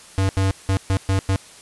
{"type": "tone bursts at uneven times", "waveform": "square", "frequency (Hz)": 96.2, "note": "G2", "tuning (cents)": -32, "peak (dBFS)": -17, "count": 6, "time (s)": [[0.18, 0.29], [0.37, 0.51], [0.69, 0.77], [0.9, 0.97], [1.09, 1.19], [1.29, 1.36]], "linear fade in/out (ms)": 0, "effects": ["white hiss -44 dBFS RMS until 1.61 s", "resampled to 24000 Hz"]}